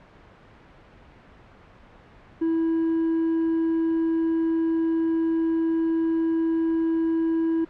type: tone with hard clipping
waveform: triangle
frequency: 327.1 Hz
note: E4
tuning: 13 cents flat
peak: -21 dBFS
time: 2.41-7.65 s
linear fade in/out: 10 ms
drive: 5 dB
effects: pink hiss -50 dBFS RMS until 7.69 s + low-pass 2000 Hz 12 dB/octave